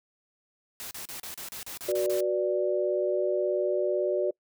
white noise bursts, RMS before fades -39 dBFS, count 10, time 0.8-2.206 s, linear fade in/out 0 ms, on 110 ms, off 34 ms
sine chord, B minor, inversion second, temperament equal with one note detuned, 370 / 489.1 / 587.3 Hz, F#4 / B4 / D5, 0 / -17 / 0 cents, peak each -27 / -33 / -27 dBFS, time 1.88-4.31 s, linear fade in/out 10 ms
effects noise-tail reverb RT60 0.1 s tail -25 dB re dry

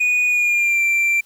triangle tone with pitch glide, 2467 to 2356 Hz, D#7 to D7, -15 to +5 cents, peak -13 dBFS, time 0-1.21 s, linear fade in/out 10 ms, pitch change -80 cents, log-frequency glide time 0.28-0.81 s, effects white hiss -55 dBFS RMS until 1.25 s

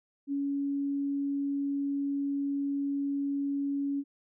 sine tone, 280.6 Hz, C#4, 21 cents sharp, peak -28 dBFS, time 0.27-4.04 s, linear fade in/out 50 ms, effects none

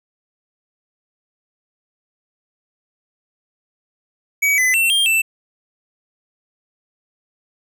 square tone with pitch steps, 2270 / 2018 / 2701 / 3201 / 2661 Hz, C#7 / B6 / E7 / G7 / E7, +41 / +37 / +42 / +36 / +16 cents, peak -14 dBFS, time 4.42-5.22 s, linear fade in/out 10 ms, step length 160 ms, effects none

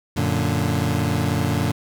25% pulse chord, Gb augmented, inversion none, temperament equal, 92.5 / 116.54 / 146.83 Hz, Gb2 / Bb2 / D3, 0 / 0 / 0 cents, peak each -20 dBFS, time 0.16-1.72 s, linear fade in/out 10 ms, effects none

